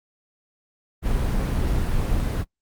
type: noise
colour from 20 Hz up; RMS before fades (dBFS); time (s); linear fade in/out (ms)
brown; -22; 1.02-2.45; 50
effects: noise-tail reverb RT60 0.1 s tail -24 dB re dry + Opus 24 kbps